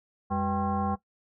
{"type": "tone with frequency modulation", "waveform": "sine", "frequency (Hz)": 491.9, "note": "B4", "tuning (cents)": -7, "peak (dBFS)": -25, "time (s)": [0.3, 0.96], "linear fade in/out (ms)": 20, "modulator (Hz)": 290, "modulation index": 2, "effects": ["noise-tail reverb RT60 0.1 s tail -17 dB re dry"]}